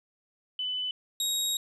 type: tone pair in turn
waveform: sine / 25% pulse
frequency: 3004 / 3785 Hz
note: F#7 / A#7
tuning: +26 / +26 cents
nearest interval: major third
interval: 400 cents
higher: second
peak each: -29 / -23 dBFS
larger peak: second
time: 0.59-0.91 / 1.2-1.57 s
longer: second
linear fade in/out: 2 ms
effects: resampled to 32000 Hz